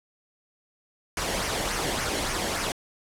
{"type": "noise with flanger", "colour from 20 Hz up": "pink", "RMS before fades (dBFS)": -28, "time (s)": [1.17, 2.72], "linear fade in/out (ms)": 2, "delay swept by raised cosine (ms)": [0.25, 0.83], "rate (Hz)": 3.5, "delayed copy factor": -0.5, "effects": ["low-pass 10000 Hz 12 dB/octave"]}